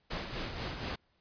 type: noise with tremolo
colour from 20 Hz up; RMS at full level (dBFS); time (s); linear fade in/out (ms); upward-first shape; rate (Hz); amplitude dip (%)
pink; -36; 0.1-0.96; 10; sine; 4.1; 50
effects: pink hiss -73 dBFS RMS until 1.2 s + resampled to 11025 Hz